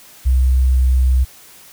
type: tone with sample-and-hold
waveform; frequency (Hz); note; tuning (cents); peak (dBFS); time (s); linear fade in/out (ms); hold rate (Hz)
sine; 64.2; C2; -32; -10; 0.25-1.25; 20; 8820
effects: white hiss -43 dBFS RMS until 1.72 s